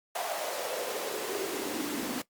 pink noise with high-pass filter sweep, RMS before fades -34 dBFS, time 0.15-2.22 s, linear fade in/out 5 ms, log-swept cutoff 710 to 250 Hz, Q 4.5, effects noise-tail reverb RT60 0.1 s tail -17 dB re dry + Opus 48 kbps

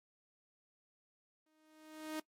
sawtooth tone with exponential growth, 311.1 Hz, D#4, in tune, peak -33 dBFS, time 1.46-2.2 s, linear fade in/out 5 ms, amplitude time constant 160 ms, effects noise-tail reverb RT60 0.1 s tail -20 dB re dry + MP3 64 kbps

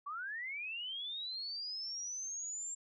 sine linear sweep, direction up, 1108.7 to 7459 Hz, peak -39 dBFS, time 0.06-2.75 s, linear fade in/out 10 ms, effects none

